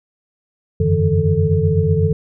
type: tone cluster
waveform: sine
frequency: 89 / 97.1 / 147.5 / 162.7 / 440.8 Hz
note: F2 / G2 / D3 / E3 / A4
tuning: +33 / -16 / +8 / -22 / +3 cents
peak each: -19 dBFS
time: 0.8-2.13 s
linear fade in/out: 5 ms
effects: none